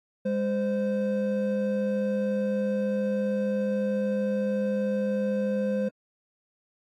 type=tone pair together; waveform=triangle; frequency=203.8 / 518 Hz; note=G#3 / C5; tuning=-32 / -17 cents; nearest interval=octave + major third; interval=1615 cents; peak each=-25 dBFS; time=0.25-5.89 s; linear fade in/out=10 ms; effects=AAC 48 kbps